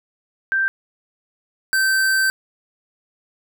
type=tone pair in turn; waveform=sine / square; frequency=1568 / 1550.9 Hz; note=G6 / G6; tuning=0 / -19 cents; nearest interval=unison; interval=19 cents; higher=first; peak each=-16 dBFS; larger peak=neither; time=0.52-0.68 / 1.73-2.3 s; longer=second; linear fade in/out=0 ms; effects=none